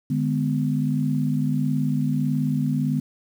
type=chord; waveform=sine; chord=G# diminished; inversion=second; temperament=just; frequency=149.51 / 207.7 / 249.2 Hz; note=D3 / G#3 / B3; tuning=+31 / 0 / +16 cents; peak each=-23 / -27 / -24 dBFS; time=0.1-3 s; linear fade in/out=5 ms; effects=8-bit